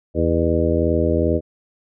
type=harmonic tone with a mistuned harmonic; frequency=82.41 Hz; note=E2; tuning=in tune; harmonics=1 / 2 / 3 / 4 / 5 / 6 / 7; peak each=-21 / -26 / -24 / -22 / -24 / -23 / -24 dBFS; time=0.14-1.41 s; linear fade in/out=50 ms; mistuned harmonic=7; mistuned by=+74 cents; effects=none